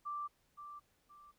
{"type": "tone with echo", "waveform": "sine", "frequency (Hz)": 1174.7, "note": "D6", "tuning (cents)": 0, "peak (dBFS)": -38, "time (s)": [0.05, 0.28], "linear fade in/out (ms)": 20, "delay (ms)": 520, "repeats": 2, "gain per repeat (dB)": -9, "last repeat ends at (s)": 1.32, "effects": ["pink hiss -75 dBFS RMS until 1.38 s"]}